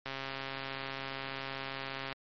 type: click train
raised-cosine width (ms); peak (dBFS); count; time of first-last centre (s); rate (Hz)
0.3; -22; 280; 0.06-2.127; 135
effects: MP3 32 kbps